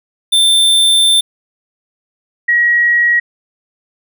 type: tone pair in turn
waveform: square / sine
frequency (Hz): 3560 / 1904.5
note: A7 / A#6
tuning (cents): +20 / +37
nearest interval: major seventh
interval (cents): 1083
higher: first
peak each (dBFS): -8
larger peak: neither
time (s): 0.32-1.21 / 2.48-3.2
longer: first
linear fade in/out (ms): 10
effects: none